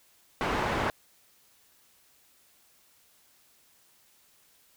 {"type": "low-pass noise", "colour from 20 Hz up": "white", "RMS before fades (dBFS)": -29, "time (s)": [0.41, 0.9], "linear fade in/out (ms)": 0, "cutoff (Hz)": 1300, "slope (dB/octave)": 12, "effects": ["white hiss -63 dBFS RMS until 4.76 s"]}